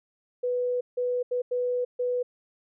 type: tone bursts at uneven times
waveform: sine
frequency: 493.9 Hz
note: B4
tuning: in tune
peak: -24 dBFS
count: 5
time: 0.43-0.81 / 0.97-1.23 / 1.31-1.42 / 1.51-1.85 / 1.99-2.23 s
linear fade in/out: 10 ms
effects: none